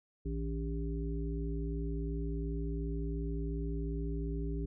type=harmonic tone with a mistuned harmonic; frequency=57.1 Hz; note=A#1; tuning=35 cents flat; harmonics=1 / 3 / 5 / 7; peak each=-35 / -40 / -42 / -43 dBFS; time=0.25-4.66 s; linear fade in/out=10 ms; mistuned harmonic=3; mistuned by=-120 cents; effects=none